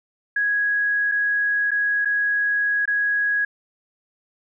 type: tone with dropouts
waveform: sine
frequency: 1661.2 Hz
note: G#6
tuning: in tune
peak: -18 dBFS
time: 0.36-3.45 s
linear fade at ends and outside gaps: 5 ms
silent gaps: 1.116-1.119 / 1.708-1.715 / 2.049-2.055 / 2.856-2.876 s
effects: none